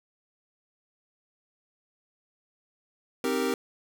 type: chord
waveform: square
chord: C minor seventh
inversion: none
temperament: equal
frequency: 261.6 / 311.1 / 392 / 466.2 Hz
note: C4 / Eb4 / G4 / Bb4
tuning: 0 / 0 / 0 / 0 cents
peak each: -31 / -35 / -31 / -31 dBFS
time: 3.24-3.54 s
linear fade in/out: 2 ms
effects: none